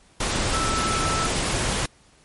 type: tone in noise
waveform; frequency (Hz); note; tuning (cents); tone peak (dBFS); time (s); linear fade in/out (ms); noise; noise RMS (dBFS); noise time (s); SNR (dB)
sine; 1318.5; E6; 0; -25; 0.53-1.27; 5; pink; -24; 0.2-1.86; -4
effects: pink hiss -56 dBFS RMS until 2.24 s + MP3 48 kbps